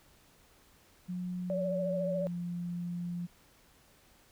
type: tone with pitch glide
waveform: sine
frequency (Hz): 180 to 174.37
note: F#3 to F3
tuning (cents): -47 to -2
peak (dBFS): -34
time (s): 1.08-3.27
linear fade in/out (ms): 20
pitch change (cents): -55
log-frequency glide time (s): 1.44-2.11
type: tone with vibrato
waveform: sine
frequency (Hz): 570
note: C#5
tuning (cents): +48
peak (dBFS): -31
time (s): 1.5-2.27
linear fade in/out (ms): 0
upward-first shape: triangle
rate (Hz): 14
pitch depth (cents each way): 57
effects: pink hiss -63 dBFS RMS until 4.31 s